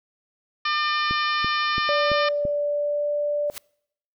harmonic tone, 601 Hz, D5, 40 cents sharp, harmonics 2 / 3 / 4 / 5 / 6 / 7 / 8 / 9, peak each -24 / -28 / -30 / -32 / -34 / -35 / -36 / -37 dBFS, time 0.65-2.29 s, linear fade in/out 5 ms
click train, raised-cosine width 3 ms, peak -18 dBFS, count 5, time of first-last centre 1.11-2.452 s, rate 2.98 Hz
sine tone with pitch glide, 583 to 586.7 Hz, D5 to D5, -13 to -2 cents, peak -21 dBFS, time 1.89-3.5 s, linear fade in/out 0 ms, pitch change +11 cents, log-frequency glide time 2.61-3.1 s
white noise with exponential growth, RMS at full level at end -31 dBFS, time 3.47-3.58 s, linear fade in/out 0 ms, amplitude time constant 22 ms
effects noise-tail reverb RT60 0.7 s tail -26 dB re dry

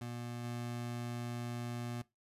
25% pulse tone with level steps, 120 Hz, B2, 49 cents flat, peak -37 / -35 dBFS, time 0.01-2.02 s, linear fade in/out 5 ms, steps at 0.43 s, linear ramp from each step 20 ms, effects noise-tail reverb RT60 0.2 s tail -20 dB re dry + resampled to 32000 Hz

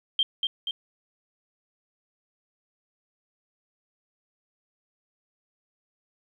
sine tone with echo, 3169 Hz, G7, 18 cents sharp, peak -19 dBFS, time 0.19-0.23 s, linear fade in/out 2 ms, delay 240 ms, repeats 2, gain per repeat -4 dB, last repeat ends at 0.71 s, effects 10-bit

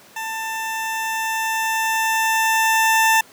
20% pulse tone with level ramp, 890 Hz, A5, 20 cents sharp, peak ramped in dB -21 to -8 dBFS, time 0.16-3.21 s, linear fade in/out 5 ms, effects pink hiss -47 dBFS RMS until 3.32 s + high-pass 200 Hz 12 dB/octave

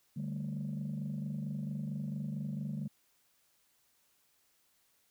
sine chord, D suspended fourth, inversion none, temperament just, 146.83 / 195.78 / 220.2 Hz, D3 / G3 / A3, 0 / -2 / +2 cents, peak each -37 / -39 / -40 dBFS, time 0.16-2.88 s, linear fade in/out 10 ms, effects tanh soft clip ceiling -30 dBFS + white hiss -72 dBFS RMS until 5.1 s

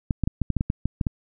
clicks, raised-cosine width 5 ms, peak -10 dBFS, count 11, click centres 0.108 / 0.237 / 0.275 / 0.417 / 0.503 / 0.567 / 0.609 / 0.701 / 0.856 / 1.012 / 1.068 s, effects none

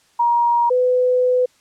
sine tone pair in turn, 947 / 501.7 Hz, A#5 / B4, +27 / +27 cents, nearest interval major seventh, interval 1100 cents, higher first, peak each -13 dBFS, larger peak neither, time 0.19-0.7 / 0.7-1.46 s, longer second, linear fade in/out 10 ms, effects white hiss -57 dBFS RMS until 1.6 s + low-pass 8000 Hz 12 dB/octave

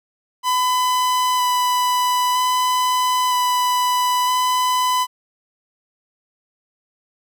45% pulse tone with vibrato, 999 Hz, B5, 20 cents sharp, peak -16 dBFS, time 0.43-5.07 s, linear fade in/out 50 ms, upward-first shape square, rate 0.52 Hz, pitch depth 9 cents each way, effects none

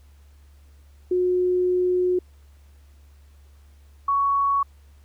sine tone pair in turn, 362.3 / 1116.8 Hz, F#4 / C#6, -36 / +13 cents, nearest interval octave + perfect fifth, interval 1949 cents, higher second, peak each -18 dBFS, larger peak neither, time 1.11-2.19 / 4.08-4.63 s, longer first, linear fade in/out 5 ms, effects added 71 Hz sine -48 dBFS peak until 5.04 s + pink hiss -63 dBFS RMS until 5.04 s

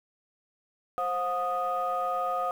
sine tone cluster, 526 / 720 / 1242 Hz, C5 / F#5 / D#6, +9 / -47 / -3 cents, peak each -33 / -29 / -29 dBFS, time 0.98-2.51 s, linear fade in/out 0 ms, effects tanh soft clip ceiling -20 dBFS + 9-bit

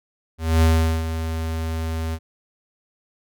square tone with ADSR envelope, 80.9 Hz, E2, 32 cents flat, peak -13 dBFS, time 0.38-2.19 s, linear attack 240 ms, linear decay 410 ms, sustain -11 dB, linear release 55 ms, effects none

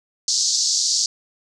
pink band-pass noise, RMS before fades -20 dBFS, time 0.28-1.06 s, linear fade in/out 2 ms, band 4400 to 7000 Hz, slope 48 dB/octave, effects none

